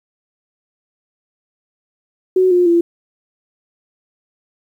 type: tone with pitch steps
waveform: sine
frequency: 371.7 / 356.1 / 341.2 Hz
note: F#4 / F4 / F4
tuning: +8 / +34 / -40 cents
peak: -9 dBFS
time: 2.36-2.81 s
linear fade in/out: 5 ms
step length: 150 ms
effects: 8-bit